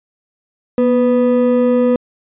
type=ring-modulated tone; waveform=triangle; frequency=370 Hz; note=F#4; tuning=in tune; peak=-5 dBFS; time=0.78-1.96 s; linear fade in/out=2 ms; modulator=128 Hz; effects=resampled to 8000 Hz